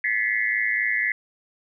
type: tone cluster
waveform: sine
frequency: 1731 / 1944 / 2048 / 2168 Hz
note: A6 / B6 / C7 / C#7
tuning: -29 / -28 / -38 / -39 cents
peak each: -26 / -25 / -26 / -30 dBFS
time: 0.04-1.12 s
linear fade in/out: 2 ms
effects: none